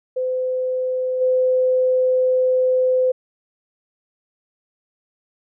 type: tone with level steps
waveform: sine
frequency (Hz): 511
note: C5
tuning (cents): -41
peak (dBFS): -19 / -14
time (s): 0.16-3.12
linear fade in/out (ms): 10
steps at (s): 1.2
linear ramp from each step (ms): 20
effects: none